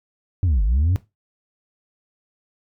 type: linear two-way sweep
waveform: sine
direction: down then up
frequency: 98 to 46 to 98 Hz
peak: -13 dBFS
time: 0.43-0.96 s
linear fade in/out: 0 ms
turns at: 0.63 s
effects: noise-tail reverb RT60 0.2 s tail -17 dB re dry + tanh soft clip ceiling -14 dBFS